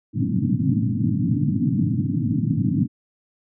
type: band-pass noise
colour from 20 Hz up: pink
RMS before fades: -21 dBFS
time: 0.13-2.88 s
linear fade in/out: 50 ms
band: 100 to 300 Hz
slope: 96 dB/octave
effects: none